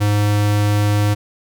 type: tone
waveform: square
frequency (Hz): 103.7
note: G#2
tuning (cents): -2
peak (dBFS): -14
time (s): 0-1.15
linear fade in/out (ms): 20
effects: none